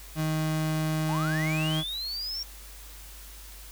35% pulse tone, 156.6 Hz, D#3, 11 cents sharp, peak -24 dBFS, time 0.15-1.84 s, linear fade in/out 50 ms
triangle linear sweep, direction up, 784 to 5588 Hz, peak -30 dBFS, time 1.09-2.43 s, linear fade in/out 2 ms
effects added 50 Hz sine -45 dBFS peak until 3.71 s + white hiss -48 dBFS RMS until 3.71 s

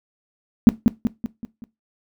sine tone with echo, 230 Hz, A#3, 23 cents flat, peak -3 dBFS, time 0.67-0.69 s, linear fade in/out 0 ms, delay 190 ms, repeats 5, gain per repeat -6 dB, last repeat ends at 1.64 s, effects noise-tail reverb RT60 0.2 s tail -18 dB re dry

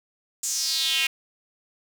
square tone with high-pass filter sweep, 145.8 Hz, D3, 12 cents flat, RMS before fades -25 dBFS, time 0.43-1.07 s, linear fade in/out 5 ms, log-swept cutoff 7300 to 2500 Hz, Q 4.2, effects none

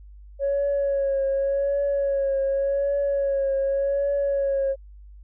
sine tone with vibrato, 554.4 Hz, C#5, in tune, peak -19 dBFS, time 0.39-4.76 s, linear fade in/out 50 ms, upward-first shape triangle, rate 0.87 Hz, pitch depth 38 cents each way, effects tanh soft clip ceiling -17 dBFS + added 50 Hz sine -42 dBFS peak until 5.23 s

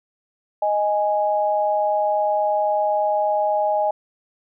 sine tone pair together, 621.8 / 830 Hz, D#5 / G#5, -1 / -1 cents, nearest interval perfect fourth, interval 500 cents, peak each -20 dBFS, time 0.62-3.91 s, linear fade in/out 5 ms, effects none

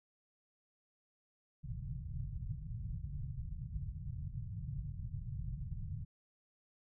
white low-pass noise, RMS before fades -42 dBFS, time 1.63-6.05 s, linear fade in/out 10 ms, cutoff 150 Hz, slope 48 dB/octave, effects none

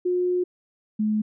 sine tone pair in turn, 359.7 / 213.9 Hz, F#4 / A3, -49 / -49 cents, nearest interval major sixth, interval 900 cents, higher first, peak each -20 dBFS, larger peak neither, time 0.05-0.44 / 0.99-1.22 s, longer first, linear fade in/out 10 ms, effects none

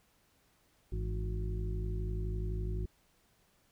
harmonic tone with a mistuned harmonic, 51.91 Hz, G#1, in tune, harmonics 1 / 2 / 3 / 4 / 6 / 7, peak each -34 / -39 / -44 / -51 / -55 / -45 dBFS, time 0.92-2.86 s, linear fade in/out 5 ms, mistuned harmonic 3, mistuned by +81 cents, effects pink hiss -70 dBFS RMS until 3.71 s

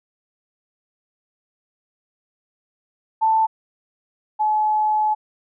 sine tone pair in turn, 884 / 855.4 Hz, A5 / A5, +8 / -49 cents, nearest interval minor second, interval 57 cents, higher first, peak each -14 / -16 dBFS, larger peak first, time 3.21-3.47 / 4.39-5.15 s, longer second, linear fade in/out 20 ms, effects none

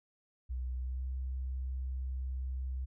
sine tone with pitch glide, 62.8 to 64.68 Hz, B1 to C2, +30 to -19 cents, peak -34 dBFS, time 0.49-2.86 s, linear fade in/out 20 ms, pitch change +51 cents, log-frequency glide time 0.76-1.07 s, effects none

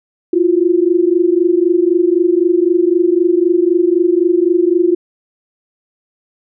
sine tone pair together, 337.8 / 361.7 Hz, E4 / F#4, +42 / -39 cents, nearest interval minor second, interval 119 cents, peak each -12 dBFS, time 0.33-4.95 s, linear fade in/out 5 ms, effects none

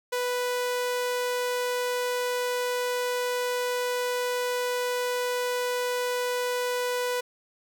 sawtooth tone, 493.9 Hz, B4, in tune, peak -22 dBFS, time 0.12-7.21 s, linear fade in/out 10 ms, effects none

